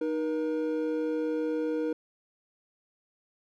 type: tone pair together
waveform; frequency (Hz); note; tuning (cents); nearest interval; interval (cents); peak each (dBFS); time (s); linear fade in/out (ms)
triangle; 310 / 477.6; D#4 / A#4; -6 / +42; perfect fifth; 748; -28; 0.01-1.93; 5
effects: none